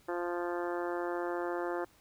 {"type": "harmonic tone", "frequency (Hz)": 174.61, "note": "F3", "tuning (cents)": 0, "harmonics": [2, 3, 4, 5, 6, 7, 8, 9, 10], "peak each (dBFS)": [-35, -39, -41, -43, -45, -46, -47, -48, -49], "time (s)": [0.08, 1.85], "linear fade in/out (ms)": 10, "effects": ["pink hiss -64 dBFS RMS until 2 s"]}